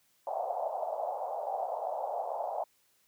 white band-pass noise, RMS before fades -35 dBFS, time 0.27-2.64 s, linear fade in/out 2 ms, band 580 to 810 Hz, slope 48 dB/octave, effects white hiss -70 dBFS RMS until 3.07 s + high-pass 60 Hz 12 dB/octave

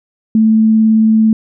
sine tone with vibrato, 220 Hz, A3, in tune, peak -6 dBFS, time 0.35-1.33 s, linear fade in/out 2 ms, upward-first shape sine, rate 18 Hz, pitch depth 8 cents each way, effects none

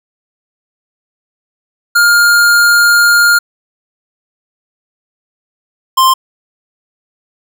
square tone pair in turn, 1411 / 1048.5 Hz, F6 / C6, +17 / +3 cents, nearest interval perfect fourth, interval 514 cents, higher first, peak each -6 dBFS, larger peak neither, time 1.95-3.39 / 5.97-6.14 s, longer first, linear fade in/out 10 ms, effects none

